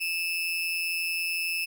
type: tone with amplitude modulation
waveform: 35% pulse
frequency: 2618 Hz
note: E7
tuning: 13 cents flat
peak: -23 dBFS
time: 0-1.66 s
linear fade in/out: 20 ms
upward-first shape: sine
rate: 171 Hz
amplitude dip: 60%
effects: none